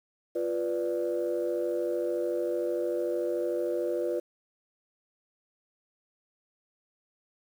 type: chord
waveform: sine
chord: B diminished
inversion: second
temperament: equal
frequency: 349.2 / 493.9 / 587.3 Hz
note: F4 / B4 / D5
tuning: 0 / 0 / 0 cents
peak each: -30 / -30 / -32 dBFS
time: 0.35-4.2 s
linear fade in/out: 10 ms
effects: tanh soft clip ceiling -20 dBFS + 9-bit